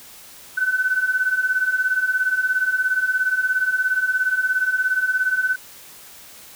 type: beating tone pair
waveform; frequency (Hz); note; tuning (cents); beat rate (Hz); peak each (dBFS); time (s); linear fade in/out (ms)
sine; 1500 / 1517; F#6 / F#6; +23 / +43; 17; -23 / -19; 0.57-5.56; 10
effects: white hiss -43 dBFS RMS until 6.55 s